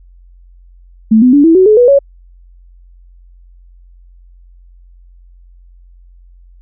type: tone with pitch steps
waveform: sine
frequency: 220 / 251.3 / 287 / 327.7 / 374.3 / 427.5 / 488.2 / 557.6 Hz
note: A3 / B3 / D4 / E4 / F#4 / A4 / B4 / C#5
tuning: 0 / +30 / -40 / -10 / +20 / -50 / -20 / +10 cents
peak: -3 dBFS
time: 1.11-1.99 s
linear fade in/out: 10 ms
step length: 110 ms
effects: added 44 Hz sine -38 dBFS peak until 6.61 s